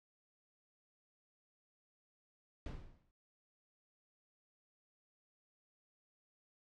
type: noise with exponential decay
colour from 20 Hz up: brown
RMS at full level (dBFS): -39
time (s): 2.66-3.11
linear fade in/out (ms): 0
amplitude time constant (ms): 97
effects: noise-tail reverb RT60 0.2 s tail -25 dB re dry + low-pass 5000 Hz 12 dB/octave